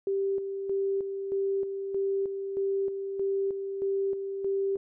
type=tone with tremolo; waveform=sine; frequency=392 Hz; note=G4; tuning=in tune; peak=-25 dBFS; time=0.07-4.77 s; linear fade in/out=2 ms; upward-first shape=square; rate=1.6 Hz; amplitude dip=50%; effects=none